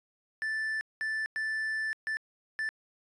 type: tone bursts at uneven times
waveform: triangle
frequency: 1760 Hz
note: A6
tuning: in tune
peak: -28 dBFS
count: 5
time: 0.42-0.81 / 1.01-1.26 / 1.36-1.93 / 2.07-2.17 / 2.59-2.69 s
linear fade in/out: 0 ms
effects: resampled to 24000 Hz